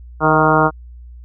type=harmonic tone with a mistuned harmonic; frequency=155.56 Hz; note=D#3; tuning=in tune; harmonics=1 / 2 / 3 / 4 / 5 / 6 / 7 / 8 / 9; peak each=-19 / -19 / -19 / -19 / -19 / -19 / -19 / -19 / -19 dBFS; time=0.2-0.71 s; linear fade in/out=50 ms; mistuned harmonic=4; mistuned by=+30 cents; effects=added 60 Hz sine -34 dBFS peak until 1.24 s